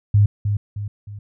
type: tone with echo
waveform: sine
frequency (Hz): 102.9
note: G#2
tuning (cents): -16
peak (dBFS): -10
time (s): 0.14-0.26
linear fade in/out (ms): 5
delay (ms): 310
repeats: 3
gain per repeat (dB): -7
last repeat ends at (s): 1.19
effects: none